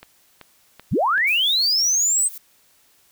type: click train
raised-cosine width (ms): 0.3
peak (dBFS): -23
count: 4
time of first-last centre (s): 0.03-1.179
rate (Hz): 2.61
type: linear sweep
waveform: sine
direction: up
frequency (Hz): 46.25 to 8372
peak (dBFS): -16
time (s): 0.91-2.29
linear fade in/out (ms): 20
type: noise with tremolo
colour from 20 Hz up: violet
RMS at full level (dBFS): -35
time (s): 1.27-2.38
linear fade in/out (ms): 5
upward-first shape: sine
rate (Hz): 5.6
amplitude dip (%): 40
effects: white hiss -58 dBFS RMS until 3.11 s